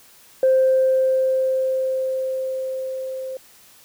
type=tone with level ramp; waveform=sine; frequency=523.3 Hz; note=C5; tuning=in tune; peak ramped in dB=-11 to -27 dBFS; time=0.43-3.37 s; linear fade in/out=2 ms; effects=tanh soft clip ceiling -9 dBFS + white hiss -50 dBFS RMS until 3.84 s